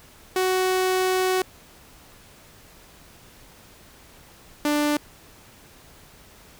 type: tone pair in turn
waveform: sawtooth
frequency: 372.2 / 295.4 Hz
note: F#4 / D4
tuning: +10 / +10 cents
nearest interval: major third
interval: 400 cents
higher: first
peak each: -16 dBFS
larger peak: neither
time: 0.36-1.42 / 4.65-4.97 s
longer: first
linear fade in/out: 2 ms
effects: pink hiss -50 dBFS RMS until 6.59 s